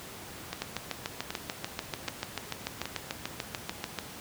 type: two click trains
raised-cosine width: 0.2 ms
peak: -14 / -16 dBFS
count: 24 / 4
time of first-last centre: 0.62-3.987 / 0.53-2.856 s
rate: 6.83 / 1.29 Hz
effects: pink hiss -44 dBFS RMS until 4.2 s + high-pass 80 Hz 12 dB/octave